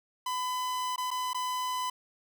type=tone with dropouts; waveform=45% pulse; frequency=1006 Hz; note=B5; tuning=32 cents sharp; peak=-30 dBFS; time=0.26-1.9 s; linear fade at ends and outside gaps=5 ms; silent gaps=0.961-0.979 / 1.106-1.112 / 1.333-1.345 s; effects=none